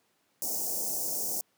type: band-stop noise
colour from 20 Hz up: white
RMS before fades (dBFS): -32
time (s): 0.42-1.41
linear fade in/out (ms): 0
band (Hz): 820 to 5300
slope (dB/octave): 48
effects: pink hiss -71 dBFS RMS until 1.57 s + high-pass 200 Hz 12 dB/octave